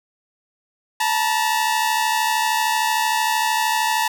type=tone pair together; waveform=sawtooth; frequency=880 / 953.1 Hz; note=A5 / A#5; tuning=0 / +38 cents; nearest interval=minor second; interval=138 cents; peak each=-16 / -18 dBFS; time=1-4.08 s; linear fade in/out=5 ms; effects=none